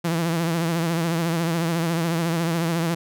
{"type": "tone with vibrato", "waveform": "sawtooth", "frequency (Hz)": 166.7, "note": "E3", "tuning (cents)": 20, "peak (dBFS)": -17, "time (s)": [0.04, 2.95], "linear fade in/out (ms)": 10, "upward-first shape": "triangle", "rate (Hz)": 14, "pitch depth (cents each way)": 77, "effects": []}